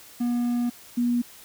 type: tone pair in turn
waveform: triangle / sine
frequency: 241 / 241 Hz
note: B3 / B3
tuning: -42 / -42 cents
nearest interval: unison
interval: 0 cents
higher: neither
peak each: -20 dBFS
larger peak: neither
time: 0.2-0.7 / 0.97-1.22 s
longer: first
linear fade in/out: 10 ms
effects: white hiss -48 dBFS RMS until 1.44 s